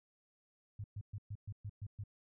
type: tone bursts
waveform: sine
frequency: 102.9 Hz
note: G#2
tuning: 16 cents flat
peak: -40 dBFS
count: 8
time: 0.79-2.038 s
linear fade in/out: 5 ms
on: 51 ms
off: 120 ms
effects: none